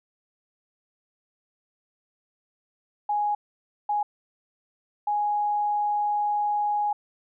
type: tone bursts at uneven times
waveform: sine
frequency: 830.6 Hz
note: G#5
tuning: in tune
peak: -22 dBFS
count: 3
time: 3.09-3.35 / 3.89-4.03 / 5.07-6.93 s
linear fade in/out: 5 ms
effects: none